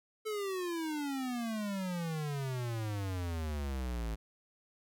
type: exponential sweep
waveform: square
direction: down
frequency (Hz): 440 to 53.4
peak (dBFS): -35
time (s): 0.25-4.16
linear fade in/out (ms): 20
effects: none